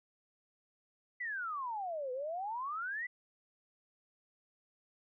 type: exponential two-way sweep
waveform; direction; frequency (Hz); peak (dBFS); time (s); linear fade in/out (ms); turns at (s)
sine; down then up; 2023 to 493.9 to 2023; -36; 1.2-3.07; 10; 2.12
effects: none